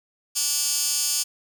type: tone with high-pass filter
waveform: 15% pulse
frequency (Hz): 293.3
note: D4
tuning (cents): -2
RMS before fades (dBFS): -24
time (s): 0.35-1.24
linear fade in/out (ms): 20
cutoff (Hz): 6100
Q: 1.7
effects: none